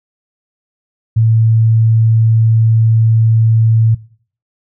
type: tone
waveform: sine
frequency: 112.5 Hz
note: A2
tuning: 39 cents sharp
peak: -7 dBFS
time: 1.16-3.95 s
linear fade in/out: 10 ms
effects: noise-tail reverb RT60 0.5 s tail -20 dB re dry